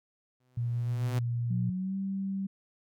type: tone with exponential growth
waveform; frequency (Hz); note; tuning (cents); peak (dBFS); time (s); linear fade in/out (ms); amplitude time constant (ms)
sawtooth; 126.4; B2; +41; -27; 0.4-1.19; 5; 170
type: tone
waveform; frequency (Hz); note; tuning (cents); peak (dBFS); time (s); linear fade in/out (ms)
sine; 119; A#2; +36; -28; 0.57-1.7; 5
type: tone with pitch glide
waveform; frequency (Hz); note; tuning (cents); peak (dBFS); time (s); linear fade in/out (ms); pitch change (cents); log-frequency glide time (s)
sine; 180.2 to 194.25; F#3 to G3; -45 to -16; -30; 1.5-2.47; 10; +129; 1.67-1.96
effects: none